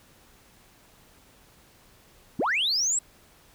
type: linear sweep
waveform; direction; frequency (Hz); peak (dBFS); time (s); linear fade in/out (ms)
sine; up; 146.2 to 7902; -21; 2.39-2.99; 5
effects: tanh soft clip ceiling -19 dBFS + pink hiss -57 dBFS RMS until 3.54 s